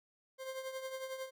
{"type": "tone with tremolo", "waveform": "40% pulse", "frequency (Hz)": 526, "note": "C5", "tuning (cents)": 9, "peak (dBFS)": -37, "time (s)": [0.38, 1.31], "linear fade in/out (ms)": 50, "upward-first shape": "triangle", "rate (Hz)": 11, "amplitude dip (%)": 65, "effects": []}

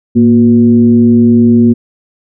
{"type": "tone with frequency modulation", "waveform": "sine", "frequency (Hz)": 235, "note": "A#3", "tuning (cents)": 14, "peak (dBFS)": -3, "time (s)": [0.15, 1.74], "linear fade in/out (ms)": 20, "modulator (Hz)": 129, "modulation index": 0.59, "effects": []}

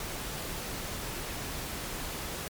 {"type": "noise", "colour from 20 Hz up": "pink", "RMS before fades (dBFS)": -37, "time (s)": [0, 2.48], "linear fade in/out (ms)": 2, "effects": ["MP3 96 kbps"]}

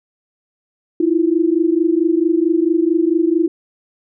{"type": "tone pair together", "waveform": "sine", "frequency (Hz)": [320, 344.5], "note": ["D#4", "F4"], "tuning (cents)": [49, -24], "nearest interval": "minor second", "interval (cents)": 127, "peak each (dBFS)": -15, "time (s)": [1, 3.48], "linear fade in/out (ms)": 5, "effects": []}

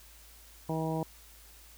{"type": "harmonic tone", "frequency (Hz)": 160, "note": "D#3", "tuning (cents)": 49, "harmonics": [1, 2, 3, 4, 5, 6], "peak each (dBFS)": [-33, -36, -38, -39, -40, -41], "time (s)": [0.69, 1.03], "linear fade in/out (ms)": 2, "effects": ["added 55 Hz sine -56 dBFS peak until 1.77 s", "white hiss -56 dBFS RMS until 1.77 s"]}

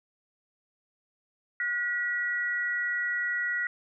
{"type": "tone pair together", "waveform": "sine", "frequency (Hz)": [1447, 1931.5], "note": ["F#6", "B6"], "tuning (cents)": [-39, -39], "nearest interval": "perfect fourth", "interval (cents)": 500, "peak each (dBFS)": [-32, -28], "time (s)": [1.6, 3.67], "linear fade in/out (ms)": 2, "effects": []}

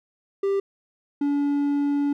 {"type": "tone pair in turn", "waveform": "triangle", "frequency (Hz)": [394.5, 286], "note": ["G4", "D4"], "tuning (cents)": [11, -46], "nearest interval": "tritone", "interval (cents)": 557, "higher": "first", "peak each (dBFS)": -18, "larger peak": "neither", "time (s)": [[0.43, 0.6], [1.21, 2.13]], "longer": "second", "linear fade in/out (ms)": 5, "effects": []}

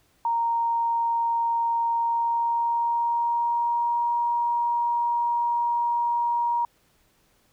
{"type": "tone with pitch glide", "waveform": "sine", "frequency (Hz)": [930, 947.3], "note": ["A#5", "A#5"], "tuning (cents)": [-4, 28], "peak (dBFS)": -21, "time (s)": [0.25, 6.65], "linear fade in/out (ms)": 2, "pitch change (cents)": 32, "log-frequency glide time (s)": [1.94, 4.11], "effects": ["pink hiss -64 dBFS RMS until 7.52 s"]}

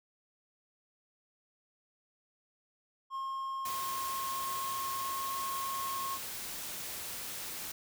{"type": "tone with pitch glide", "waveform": "triangle", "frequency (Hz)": [1073, 1082.3], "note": ["C6", "C#6"], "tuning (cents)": [43, -42], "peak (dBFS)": -33, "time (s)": [3.1, 6.19], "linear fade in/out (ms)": 50, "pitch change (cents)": 15, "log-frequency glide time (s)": [3.99, 5.26]}
{"type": "noise", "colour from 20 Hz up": "white", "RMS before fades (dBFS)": -41, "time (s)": [3.65, 7.72], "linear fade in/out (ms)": 5}
{"effects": []}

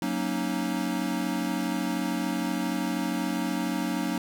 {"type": "chord", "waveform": "square", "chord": "D# minor seventh", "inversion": "first", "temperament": "equal with one note detuned", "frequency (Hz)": [185, 233.1, 277.2, 310.1], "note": ["F#3", "A#3", "C#4", "D#4"], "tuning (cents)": [0, 0, 0, -6], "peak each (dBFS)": -33, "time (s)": [0.02, 4.18], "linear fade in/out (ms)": 2, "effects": []}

